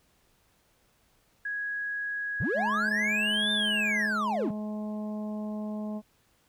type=tone with pitch glide; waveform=sine; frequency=1661.2 to 1645 Hz; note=G#6 to G#6; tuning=0 to -17 cents; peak=-30 dBFS; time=1.45-4.07 s; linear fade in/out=5 ms; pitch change=-17 cents; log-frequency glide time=3.11-3.54 s
type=linear two-way sweep; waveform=triangle; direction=up then down; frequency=72.4 to 3621 to 159.9 Hz; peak=-25 dBFS; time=2.4-4.51 s; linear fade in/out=5 ms; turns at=3.52 s
type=harmonic tone; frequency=212.1 Hz; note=G#3; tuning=37 cents sharp; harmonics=1 / 2 / 3 / 4 / 5; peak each=-32 / -46 / -41 / -49 / -52 dBFS; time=2.54-6.02 s; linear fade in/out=50 ms
effects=pink hiss -67 dBFS RMS until 6.48 s